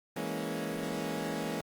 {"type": "chord", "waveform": "20% pulse", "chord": "A# half-diminished seventh", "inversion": "second", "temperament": "equal", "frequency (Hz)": [164.81, 207.7, 233.1, 277.2], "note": ["E3", "G#3", "A#3", "C#4"], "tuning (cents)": [0, 0, 0, 0], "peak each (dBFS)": -34, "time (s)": [0.16, 1.61], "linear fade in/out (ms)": 5, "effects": ["Opus 32 kbps"]}